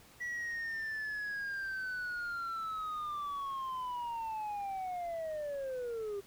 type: linear sweep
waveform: sine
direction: down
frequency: 1950 to 392 Hz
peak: -33 dBFS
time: 0.2-6.21 s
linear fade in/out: 20 ms
effects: tanh soft clip ceiling -35 dBFS + pink hiss -59 dBFS RMS until 6.26 s